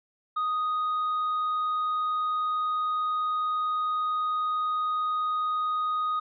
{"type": "tone with hard clipping", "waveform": "triangle", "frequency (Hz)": 1244.5, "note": "D#6", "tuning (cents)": 0, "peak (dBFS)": -24, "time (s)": [0.36, 6.2], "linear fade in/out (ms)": 10, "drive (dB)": 1, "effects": ["resampled to 11025 Hz"]}